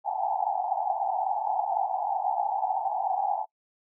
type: band-pass noise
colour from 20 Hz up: white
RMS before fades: -28 dBFS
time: 0.04-3.46 s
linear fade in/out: 50 ms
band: 720 to 860 Hz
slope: 96 dB/octave
effects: noise-tail reverb RT60 0.1 s tail -25 dB re dry